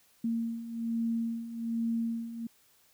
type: beating tone pair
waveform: sine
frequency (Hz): 228.9 / 230.1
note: A#3 / A#3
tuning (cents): -31 / -22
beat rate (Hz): 1.2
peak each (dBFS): -36 / -31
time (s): 0.24-2.47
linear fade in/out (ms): 5
effects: white hiss -65 dBFS RMS until 2.93 s